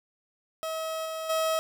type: tone with level steps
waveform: 30% pulse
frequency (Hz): 641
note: E5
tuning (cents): -49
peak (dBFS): -28 / -30 / -22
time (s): 0.63-1.59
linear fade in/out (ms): 0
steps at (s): 1.05 / 1.29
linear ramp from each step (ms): 10
effects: none